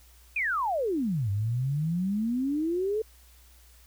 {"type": "exponential two-way sweep", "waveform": "sine", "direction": "down then up", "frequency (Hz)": [2551, 97, 446.4], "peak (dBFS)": -25, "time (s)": [0.36, 3.02], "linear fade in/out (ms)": 5, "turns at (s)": 1.3, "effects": ["added 60 Hz sine -54 dBFS peak until 3.86 s", "white hiss -59 dBFS RMS until 3.86 s"]}